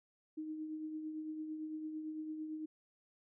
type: tone with tremolo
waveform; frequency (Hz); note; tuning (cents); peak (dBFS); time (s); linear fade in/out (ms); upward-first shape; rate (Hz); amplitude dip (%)
sine; 311.1; D#4; 0; -38; 0.37-2.66; 10; triangle; 8.9; 45
effects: none